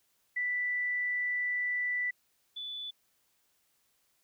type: tone pair in turn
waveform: sine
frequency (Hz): 1975.5 / 3474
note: B6 / A7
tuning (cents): 0 / -23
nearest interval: minor seventh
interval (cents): 977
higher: second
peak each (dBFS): -29 / -37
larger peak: first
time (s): 0.36-2.11 / 2.56-2.91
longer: first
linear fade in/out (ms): 10
effects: white hiss -73 dBFS RMS until 4.23 s